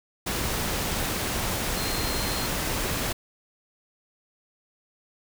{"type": "tone in noise", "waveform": "sine", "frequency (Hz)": 4186, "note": "C8", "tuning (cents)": 0, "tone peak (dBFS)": -35, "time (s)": [1.76, 2.47], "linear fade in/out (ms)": 10, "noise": "pink", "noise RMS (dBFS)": -28, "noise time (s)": [0.26, 3.13], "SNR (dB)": -10, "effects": []}